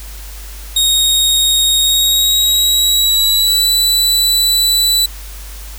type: tone with pitch glide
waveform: sawtooth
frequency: 3744 to 3967 Hz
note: A#7 to B7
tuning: +7 to +7 cents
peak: -7 dBFS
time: 0.76-5.06 s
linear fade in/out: 5 ms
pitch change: +100 cents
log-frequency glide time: 1.79-3.69 s
effects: added 50 Hz sine -28 dBFS peak until 5.78 s + white hiss -35 dBFS RMS until 5.78 s